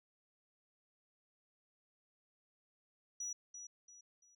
sine tone with echo, 5850 Hz, F#8, 21 cents flat, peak -38 dBFS, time 3.2-3.33 s, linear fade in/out 5 ms, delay 340 ms, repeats 3, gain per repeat -9 dB, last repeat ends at 4.35 s, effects tanh soft clip ceiling -36 dBFS

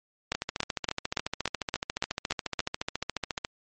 two click trains, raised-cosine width 0.2 ms, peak -9 / -12 dBFS, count 9 / 45, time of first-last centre 0.32-2.593 / 0.35-3.449 s, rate 3.52 / 14.2 Hz, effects MP3 32 kbps

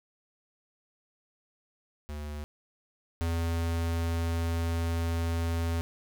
square tone pair in turn, 74.4 / 83.51 Hz, D2 / E2, +23 / +23 cents, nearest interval major second, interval 200 cents, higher second, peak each -36 / -28 dBFS, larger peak second, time 2.09-2.44 / 3.21-5.81 s, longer second, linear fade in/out 0 ms, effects none

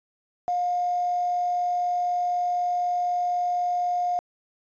sine tone with quantisation, 712 Hz, F5, 33 cents sharp, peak -22 dBFS, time 0.48-4.19 s, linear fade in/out 0 ms, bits 7, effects resampled to 16000 Hz

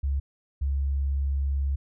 sine tone pair in turn, 69.1 / 69.1 Hz, C#2 / C#2, -5 / -5 cents, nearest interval unison, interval 0 cents, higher neither, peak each -23 dBFS, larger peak neither, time 0.03-0.2 / 0.61-1.76 s, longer second, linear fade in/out 10 ms, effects none

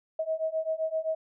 sine beating tone pair, 634 / 641.7 Hz, D#5 / E5, +32 / -47 cents, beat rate 7.7 Hz, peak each -31 / -30 dBFS, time 0.19-1.15 s, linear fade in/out 5 ms, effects none

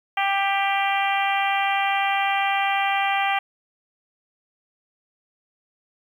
harmonic tone, 394.5 Hz, G4, 11 cents sharp, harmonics 2 / 3 / 4 / 5 / 6 / 7 / 8, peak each -22 / -29 / -31 / -28 / -28 / -31 / -33 dBFS, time 0.17-3.39 s, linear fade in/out 5 ms, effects 9-bit

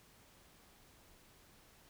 silence, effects pink hiss -64 dBFS RMS until 1.89 s

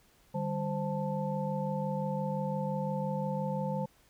sine tone cluster, 150.6 / 196.4 / 522 / 881 Hz, D3 / G3 / C5 / A5, +44 / +4 / -4 / +2 cents, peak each -35 / -35 / -36 / -38 dBFS, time 0.34-3.86 s, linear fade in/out 10 ms, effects pink hiss -65 dBFS RMS until 4.09 s

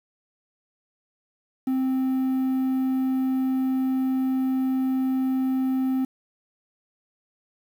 triangle tone with quantisation, 261.6 Hz, C4, in tune, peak -19 dBFS, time 1.67-6.05 s, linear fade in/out 5 ms, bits 8, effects none

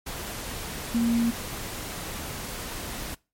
sine tone in noise, 233.1 Hz, A#3, in tune, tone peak -20 dBFS, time 0.94-1.31 s, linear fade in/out 10 ms, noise pink, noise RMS -35 dBFS, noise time 0.06-3.15 s, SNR +12 dB, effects noise-tail reverb RT60 0.3 s tail -24 dB re dry + MP3 64 kbps

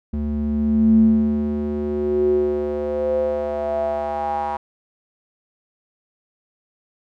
square tone with band-pass filter sweep, 73.7 Hz, D2, 7 cents sharp, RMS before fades -20 dBFS, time 0.13-4.57 s, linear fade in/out 5 ms, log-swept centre 160 to 890 Hz, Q 8.3, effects none

